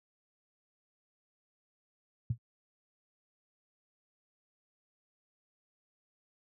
sine tone with exponential decay, 116.8 Hz, A#2, 4 cents sharp, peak -24 dBFS, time 2.3-2.38 s, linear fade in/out 5 ms, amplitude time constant 16 ms, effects high-pass 60 Hz 12 dB/octave

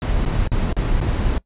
brown noise with dropouts, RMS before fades -19 dBFS, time 0.02-1.38 s, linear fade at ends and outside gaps 1 ms, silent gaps 0.252-0.26 / 0.475-0.518 / 0.728-0.766 / 1.003-1.013 s, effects noise-tail reverb RT60 0.1 s tail -21 dB re dry + resampled to 8000 Hz

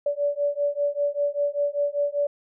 sine beating tone pair, 574 / 579.1 Hz, D5 / D5, -40 / -24 cents, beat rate 5.1 Hz, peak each -25 dBFS, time 0.06-2.27 s, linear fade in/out 5 ms, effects none

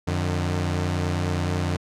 sawtooth tone pair together, 89.7 / 150.86 Hz, F2 / D3, +47 / +47 cents, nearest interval major sixth, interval 900 cents, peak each -20 / -24 dBFS, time 0.07-1.77 s, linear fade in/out 10 ms, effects low-pass 8000 Hz 12 dB/octave

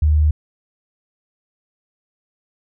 sine tone, 76 Hz, D#2, 40 cents flat, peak -11 dBFS, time 0.02-0.31 s, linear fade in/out 5 ms, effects none

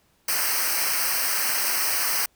white noise with comb filter, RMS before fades -24 dBFS, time 0.28-2.26 s, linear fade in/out 5 ms, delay 0.28 ms, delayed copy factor -0.95, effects pink hiss -64 dBFS RMS until 2.35 s

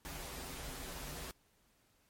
pink noise with comb filter, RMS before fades -45 dBFS, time 0.05-1.31 s, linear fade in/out 0 ms, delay 9.4 ms, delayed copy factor -0.8, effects pink hiss -72 dBFS RMS until 2.09 s + MP3 64 kbps

